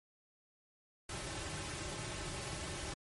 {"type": "noise with comb filter", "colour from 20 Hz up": "pink", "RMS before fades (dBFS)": -42, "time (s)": [1.09, 2.94], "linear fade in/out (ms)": 5, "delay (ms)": 4.2, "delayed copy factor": -0.65, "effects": ["MP3 48 kbps"]}